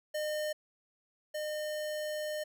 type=tone pair in turn; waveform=square; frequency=608 / 608 Hz; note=D#5 / D#5; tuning=-40 / -40 cents; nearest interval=unison; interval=0 cents; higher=neither; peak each=-33 / -35 dBFS; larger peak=first; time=0.14-0.53 / 1.34-2.44 s; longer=second; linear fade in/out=10 ms; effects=none